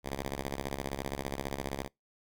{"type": "ring-modulated tone", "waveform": "5% pulse", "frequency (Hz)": 68.8, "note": "C#2", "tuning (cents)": -12, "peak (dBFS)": -21, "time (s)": [0.03, 1.89], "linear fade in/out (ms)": 50, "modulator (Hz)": 61.3, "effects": ["noise-tail reverb RT60 0.2 s tail -26 dB re dry"]}